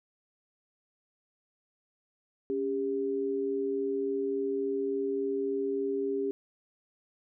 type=tone pair together; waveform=sine; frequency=277.1 / 400.6 Hz; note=C#4 / G4; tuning=-1 / +38 cents; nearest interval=tritone; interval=639 cents; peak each=-34 / -29 dBFS; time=2.5-6.31 s; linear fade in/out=0 ms; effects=none